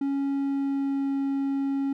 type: tone with pitch glide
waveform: triangle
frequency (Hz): 277.2 to 275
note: C#4 to C#4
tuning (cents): 0 to -14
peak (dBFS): -22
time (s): 0.01-1.93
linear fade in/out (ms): 5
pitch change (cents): -14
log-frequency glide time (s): 0.3-1.17
effects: none